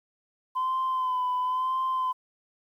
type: tone with vibrato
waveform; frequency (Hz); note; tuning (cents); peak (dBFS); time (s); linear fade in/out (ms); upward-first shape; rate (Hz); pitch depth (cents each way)
sine; 1021; C6; -43; -23; 0.55-2.13; 20; sine; 0.98; 37
effects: tanh soft clip ceiling -22 dBFS + 10-bit